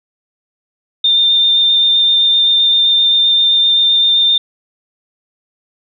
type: tone with vibrato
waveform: sine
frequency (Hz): 3608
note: A7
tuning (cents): +43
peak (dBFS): -8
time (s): 1.04-4.38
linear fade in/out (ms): 5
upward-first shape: square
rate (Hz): 7.7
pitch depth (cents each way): 9
effects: none